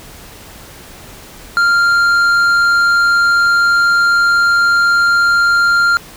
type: tone with tanh clipping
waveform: triangle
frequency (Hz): 1394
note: F6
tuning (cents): -4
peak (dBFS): -10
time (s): 1.57-5.97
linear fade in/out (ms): 0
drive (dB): 12
effects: pink hiss -36 dBFS RMS until 6.16 s